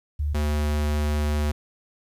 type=tone pair in turn; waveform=sine / square; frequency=73.8 / 74.57 Hz; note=D2 / D2; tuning=+9 / +27 cents; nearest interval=unison; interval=18 cents; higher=second; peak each=-22 dBFS; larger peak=neither; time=0.19-0.34 / 0.34-1.52 s; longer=second; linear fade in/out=10 ms; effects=resampled to 32000 Hz + 10-bit